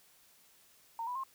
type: tone with pitch steps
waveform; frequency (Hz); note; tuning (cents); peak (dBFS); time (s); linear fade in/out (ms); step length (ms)
sine; 916 / 987.4 / 1064.4; A#5 / B5 / C6; -31 / -1 / +29; -35; 0.99-1.236; 2; 82
effects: white hiss -64 dBFS RMS until 1.34 s